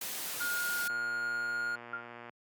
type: noise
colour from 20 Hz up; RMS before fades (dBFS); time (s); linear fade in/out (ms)
white; -38; 0.01-0.88; 5
type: tone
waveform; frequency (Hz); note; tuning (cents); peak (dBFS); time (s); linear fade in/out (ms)
triangle; 1425; F6; +34; -30; 0.4-1.76; 10
type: click train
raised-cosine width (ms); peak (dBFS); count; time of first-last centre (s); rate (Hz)
0.5; -31; 167; 0.9-2.295; 119
type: tone with exponential decay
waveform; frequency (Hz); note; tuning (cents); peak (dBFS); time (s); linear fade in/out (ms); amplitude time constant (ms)
sine; 1400; F6; +4; -31; 1.93-2.12; 5; 41
effects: high-pass 150 Hz 12 dB/octave + Opus 48 kbps